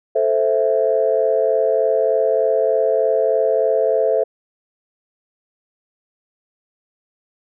sine chord, A minor, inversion none, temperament equal, 440 / 523.3 / 659.3 Hz, A4 / C5 / E5, 0 / 0 / 0 cents, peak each -18 dBFS, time 0.15-4.24 s, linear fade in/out 10 ms, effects tanh soft clip ceiling -4 dBFS

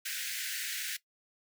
pink high-pass noise, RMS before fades -37 dBFS, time 0.05-0.97 s, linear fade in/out 10 ms, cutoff 1500 Hz, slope 96 dB/octave, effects noise-tail reverb RT60 0.1 s tail -17 dB re dry

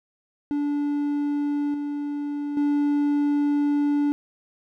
triangle tone with level steps, 290 Hz, D4, 22 cents flat, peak -20 / -24 / -17 dBFS, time 0.51-4.12 s, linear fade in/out 0 ms, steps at 1.74 / 2.57 s, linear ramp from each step 2 ms, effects none

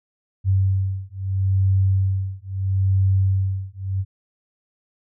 sine beating tone pair, 95.6 / 96.36 Hz, G2 / G2, -43 / -29 cents, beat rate 0.76 Hz, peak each -20 dBFS, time 0.44-4.05 s, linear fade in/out 50 ms, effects none

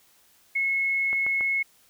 sine tone, 2181 Hz, C#7, 29 cents flat, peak -22 dBFS, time 0.55-1.63 s, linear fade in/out 10 ms
clicks, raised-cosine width 0.5 ms, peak -22 dBFS, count 3, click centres 1.13 / 1.265 / 1.409 s
effects white hiss -60 dBFS RMS until 1.89 s

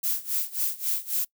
violet noise with tremolo, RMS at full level -25 dBFS, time 0.03-1.25 s, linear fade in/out 10 ms, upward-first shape sine, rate 3.7 Hz, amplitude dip 90%, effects noise-tail reverb RT60 0.1 s tail -23 dB re dry

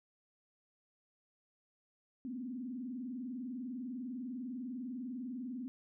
sine tone with vibrato, 248.1 Hz, B3, 8 cents sharp, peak -39 dBFS, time 2.25-5.68 s, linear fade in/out 0 ms, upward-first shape sine, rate 20 Hz, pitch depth 160 cents each way, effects none

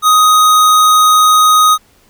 square tone, 1251 Hz, D#6, 9 cents sharp, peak -6 dBFS, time 0.02-1.78 s, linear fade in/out 50 ms, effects pink hiss -50 dBFS RMS until 2.09 s

